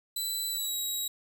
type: tone with pitch glide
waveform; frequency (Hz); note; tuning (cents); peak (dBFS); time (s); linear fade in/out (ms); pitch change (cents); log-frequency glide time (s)
15% pulse; 3989 to 3842; B7 to B7; +17 to -48; -24; 0.16-1.08; 5; -65; 0.49-0.76
effects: 9-bit